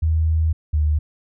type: tone pair in turn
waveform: sine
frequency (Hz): 79.8 / 75.78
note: D#2 / D#2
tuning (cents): +44 / -45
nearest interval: minor second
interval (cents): 89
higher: first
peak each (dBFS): -15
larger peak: neither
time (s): 0.02-0.53 / 0.73-0.99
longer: first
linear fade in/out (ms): 10
effects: none